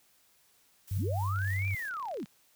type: noise with tremolo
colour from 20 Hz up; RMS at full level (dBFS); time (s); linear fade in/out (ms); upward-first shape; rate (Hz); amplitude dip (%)
blue; -49; 0.87-1.9; 10; sine; 3.5; 55
type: tone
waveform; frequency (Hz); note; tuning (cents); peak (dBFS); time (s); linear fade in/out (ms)
sine; 97.4; G2; -11; -29; 0.91-1.75; 5
type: linear two-way sweep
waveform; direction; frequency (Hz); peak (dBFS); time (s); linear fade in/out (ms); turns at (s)
sine; up then down; 75 to 2400 to 154.6; -34; 0.96-2.25; 10; 1.68
type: click train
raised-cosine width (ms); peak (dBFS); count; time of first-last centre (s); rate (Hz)
0.2; -35; 32; 1.36-2.259; 34.5
effects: white hiss -66 dBFS RMS until 2.55 s